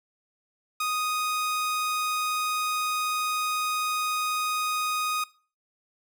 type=tone; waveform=sawtooth; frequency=1244.5 Hz; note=D#6; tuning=in tune; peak=-22 dBFS; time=0.8-5.24 s; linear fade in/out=5 ms; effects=noise-tail reverb RT60 0.4 s tail -21 dB re dry